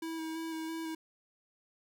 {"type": "tone with vibrato", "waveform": "square", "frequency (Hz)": 323.3, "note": "E4", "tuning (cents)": -34, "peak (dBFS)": -37, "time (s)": [0.02, 0.95], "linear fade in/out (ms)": 5, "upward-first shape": "square", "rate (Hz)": 3, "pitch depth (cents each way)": 15, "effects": []}